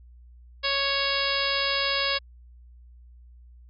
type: harmonic tone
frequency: 554.4 Hz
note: C#5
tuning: in tune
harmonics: 1 / 2 / 3 / 4 / 5 / 6 / 7 / 8 / 9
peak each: -32 / -32 / -32 / -32 / -32 / -32 / -32 / -32 / -32 dBFS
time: 0.63-2.19 s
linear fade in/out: 20 ms
effects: added 60 Hz sine -47 dBFS peak until 3.69 s